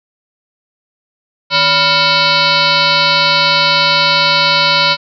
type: tone with frequency modulation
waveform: sine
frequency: 2636 Hz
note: E7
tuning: 1 cent flat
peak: -8 dBFS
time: 1.5-4.97 s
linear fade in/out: 50 ms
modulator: 413 Hz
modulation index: 4.9
effects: none